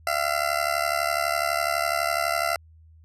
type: tone with amplitude modulation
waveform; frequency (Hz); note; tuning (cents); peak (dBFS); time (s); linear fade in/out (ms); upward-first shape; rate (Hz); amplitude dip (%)
20% pulse; 680; F5; -46; -14; 0.07-2.56; 2; sine; 72; 85
effects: added 80 Hz sine -49 dBFS peak until 3.04 s + resampled to 32000 Hz